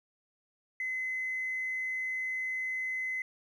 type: tone with tanh clipping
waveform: triangle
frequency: 2040 Hz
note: C7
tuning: 44 cents flat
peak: -31 dBFS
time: 0.8-3.22 s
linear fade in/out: 2 ms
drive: 1 dB
effects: none